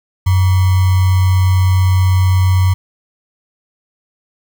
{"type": "tone with sample-and-hold", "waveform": "sine", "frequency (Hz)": 92.9, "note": "F#2", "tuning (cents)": 7, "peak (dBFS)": -8, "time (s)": [0.26, 2.74], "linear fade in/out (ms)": 10, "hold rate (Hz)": 1050, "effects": []}